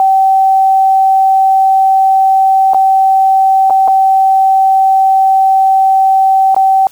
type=tone with dropouts; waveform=sine; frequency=770 Hz; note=G5; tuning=31 cents flat; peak=-5 dBFS; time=0-6.87 s; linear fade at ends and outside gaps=1 ms; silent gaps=2.735-2.745 / 3.699-3.705 / 3.877-3.881 / 6.546-6.564 s; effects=white hiss -42 dBFS RMS until 6.91 s